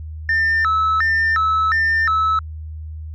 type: tone with vibrato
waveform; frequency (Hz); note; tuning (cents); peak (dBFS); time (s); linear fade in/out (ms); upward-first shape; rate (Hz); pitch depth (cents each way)
sine; 1530; G6; -42; -12; 0.29-2.39; 2; square; 1.4; 280
effects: tanh soft clip ceiling -13 dBFS + added 78 Hz sine -28 dBFS peak until 3.14 s